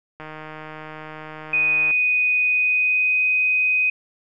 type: click train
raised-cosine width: 0.5 ms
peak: -21 dBFS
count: 266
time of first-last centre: 0.2-1.91 s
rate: 155 Hz
type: tone with pitch glide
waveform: sine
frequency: 2489 to 2505 Hz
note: D#7 to D#7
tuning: 0 to +11 cents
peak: -16 dBFS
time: 1.53-3.9 s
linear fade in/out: 5 ms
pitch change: +11 cents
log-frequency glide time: 2.42-3.23 s
effects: none